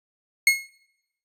40% pulse tone with exponential decay, 2166 Hz, C#7, 41 cents flat, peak -10 dBFS, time 0.47-0.69 s, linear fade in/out 2 ms, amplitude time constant 46 ms, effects noise-tail reverb RT60 0.9 s tail -25 dB re dry + resampled to 32000 Hz

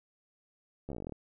slowing click train, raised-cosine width 2 ms, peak -27 dBFS, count 13, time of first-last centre 0.89-1.123 s, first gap 13 ms, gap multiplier 1.07, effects none

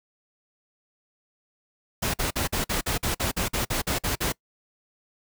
pink noise bursts, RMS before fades -26 dBFS, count 14, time 2.02-4.324 s, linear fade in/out 10 ms, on 120 ms, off 48 ms, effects noise-tail reverb RT60 0.1 s tail -24 dB re dry

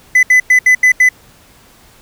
triangle tone bursts at uneven times, 2007 Hz, B6, 27 cents sharp, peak -3 dBFS, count 6, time 0.15-0.23 / 0.3-0.4 / 0.5-0.59 / 0.66-0.75 / 0.83-0.92 / 1-1.09 s, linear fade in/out 5 ms, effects pink hiss -45 dBFS RMS until 2.01 s

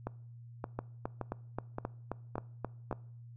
two click trains, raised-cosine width 1 ms, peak -22 / -21 dBFS, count 6 / 9, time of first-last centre 0.07-2.927 / 0.79-2.912 s, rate 1.75 / 3.77 Hz, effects noise-tail reverb RT60 0.6 s tail -22 dB re dry + added 118 Hz sine -48 dBFS peak until 3.36 s

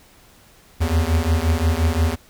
square beating tone pair, 78.4 / 84.1 Hz, D#2 / E2, +14 / +35 cents, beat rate 5.7 Hz, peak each -20 dBFS, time 0.8-2.16 s, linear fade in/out 20 ms, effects pink hiss -51 dBFS RMS until 2.29 s

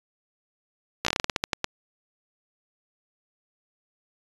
slowing click train, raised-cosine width 0.2 ms, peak -6 dBFS, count 13, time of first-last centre 1.05-1.644 s, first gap 15 ms, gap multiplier 1.2, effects resampled to 24000 Hz

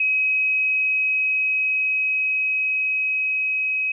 sine tone with level ramp, 2541 Hz, D#7, 36 cents sharp, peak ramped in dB -17 to -20 dBFS, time 0-3.92 s, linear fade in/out 5 ms, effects none

